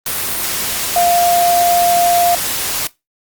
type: tone in noise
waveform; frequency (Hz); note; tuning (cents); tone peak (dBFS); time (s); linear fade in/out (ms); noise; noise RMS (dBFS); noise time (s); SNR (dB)
sine; 698.5; F5; 0; -10; 0.96-2.35; 2; white; -19; 0.06-2.87; +6
effects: noise-tail reverb RT60 0.2 s tail -20 dB re dry + Opus 32 kbps